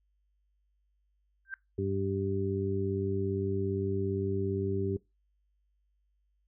sine tone with exponential growth, 1568 Hz, G6, in tune, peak -31 dBFS, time 1.45-1.54 s, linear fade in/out 1 ms, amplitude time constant 18 ms
harmonic tone, 97.5 Hz, G2, 9 cents flat, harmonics 1 / 2 / 3 / 4, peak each -33 / -37 / -37 / -32 dBFS, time 1.78-4.97 s, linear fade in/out 5 ms
effects noise-tail reverb RT60 0.2 s tail -21 dB re dry + added 50 Hz sine -70 dBFS peak until 6.47 s

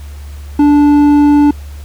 sine tone with hard clipping, 291.7 Hz, D4, 12 cents flat, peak -6 dBFS, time 0.59-1.51 s, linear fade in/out 5 ms, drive 6 dB, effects added 72 Hz sine -25 dBFS peak until 1.84 s + pink hiss -41 dBFS RMS until 1.84 s

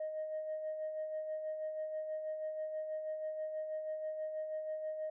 sine tone with tremolo, 622.3 Hz, D#5, in tune, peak -34 dBFS, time 0-5.1 s, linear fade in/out 5 ms, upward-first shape sine, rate 6.2 Hz, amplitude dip 45%, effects tanh soft clip ceiling -33 dBFS

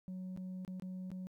sine tone with dropouts, 185 Hz, F#3, in tune, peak -38 dBFS, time 0.08-1.27 s, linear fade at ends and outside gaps 0 ms, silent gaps 0.364-0.374 / 0.649-0.678 / 0.798-0.822 / 1.104-1.116 s, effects tanh soft clip ceiling -40 dBFS + 13-bit

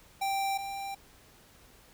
square tone pair in turn, 784 / 789 Hz, G5 / G5, 0 / +11 cents, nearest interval unison, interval 11 cents, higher second, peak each -29 / -36 dBFS, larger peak first, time 0.21-0.58 / 0.58-0.95 s, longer neither, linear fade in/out 10 ms, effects pink hiss -58 dBFS RMS until 1.93 s

